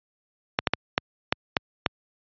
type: clicks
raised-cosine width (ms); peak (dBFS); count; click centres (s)
0.3; -3; 7; 0.589 / 0.672 / 0.736 / 0.979 / 1.325 / 1.568 / 1.862
effects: high-pass 80 Hz 12 dB/octave + resampled to 11025 Hz